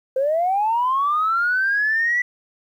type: linear sweep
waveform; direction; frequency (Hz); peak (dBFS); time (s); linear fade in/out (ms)
sine; up; 511 to 1975.5; -16; 0.16-2.22; 5
effects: tanh soft clip ceiling -12 dBFS + 9-bit